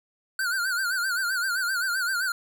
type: tone with vibrato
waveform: square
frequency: 1480 Hz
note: F#6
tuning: in tune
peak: -25 dBFS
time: 0.39-2.32 s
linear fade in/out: 2 ms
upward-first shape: sine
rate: 7.7 Hz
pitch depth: 110 cents each way
effects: none